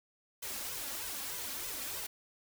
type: noise with flanger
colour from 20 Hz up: white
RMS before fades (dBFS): -40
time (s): 0.42-2.07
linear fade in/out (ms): 10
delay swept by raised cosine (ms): 1.9 to 3.7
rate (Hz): 3.2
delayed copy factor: +1
effects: none